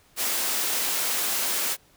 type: high-pass noise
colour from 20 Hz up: white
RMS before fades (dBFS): -26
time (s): 0.16-1.77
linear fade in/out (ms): 50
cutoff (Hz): 270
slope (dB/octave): 12
effects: pink hiss -59 dBFS RMS until 1.96 s